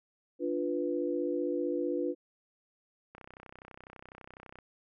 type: chord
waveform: sine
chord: B diminished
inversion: first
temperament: equal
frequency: 293.7 / 349.2 / 493.9 Hz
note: D4 / F4 / B4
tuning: 0 / 0 / 0 cents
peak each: -34 / -33 / -34 dBFS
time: 0.39-2.15 s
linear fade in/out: 50 ms
type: click train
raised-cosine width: 0.5 ms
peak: -33 dBFS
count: 47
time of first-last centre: 3.15-4.588 s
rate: 32 Hz
effects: none